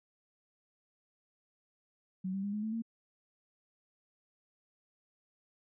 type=tone with pitch steps; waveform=sine; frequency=187.1 / 194.6 / 202.4 / 210.5 / 218.9 / 227.7 Hz; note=F#3 / G3 / G#3 / G#3 / A3 / A#3; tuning=+20 / -12 / -44 / +24 / -9 / -40 cents; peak=-33 dBFS; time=2.24-2.822 s; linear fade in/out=10 ms; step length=97 ms; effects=none